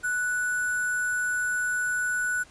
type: tone with sample-and-hold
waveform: sine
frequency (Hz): 1480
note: F#6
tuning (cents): 0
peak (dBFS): -24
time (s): 0.03-2.44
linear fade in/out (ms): 20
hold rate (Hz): 8820
effects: pink hiss -53 dBFS RMS until 2.5 s + resampled to 22050 Hz